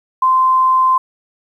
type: tone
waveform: sine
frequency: 1038 Hz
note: C6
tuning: 14 cents flat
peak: -9 dBFS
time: 0.22-0.98 s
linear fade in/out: 5 ms
effects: 8-bit